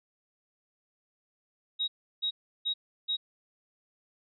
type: tone bursts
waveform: sine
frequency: 3799 Hz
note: A#7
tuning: 32 cents sharp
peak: -27 dBFS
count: 4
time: 1.79-3.17 s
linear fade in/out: 20 ms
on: 90 ms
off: 340 ms
effects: none